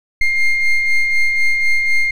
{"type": "ring-modulated tone", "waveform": "triangle", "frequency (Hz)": 1058, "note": "C6", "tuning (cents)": 19, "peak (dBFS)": -6, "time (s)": [0.21, 2.11], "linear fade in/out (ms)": 5, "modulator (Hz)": 1060, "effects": []}